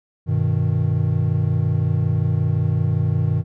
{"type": "chord", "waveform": "triangle", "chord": "G augmented", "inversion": "none", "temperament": "equal", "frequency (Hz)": [98, 123.47, 155.56], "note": ["G2", "B2", "D#3"], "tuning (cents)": [0, 0, 0], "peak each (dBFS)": -19, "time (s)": [0.26, 3.44], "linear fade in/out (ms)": 50, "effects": []}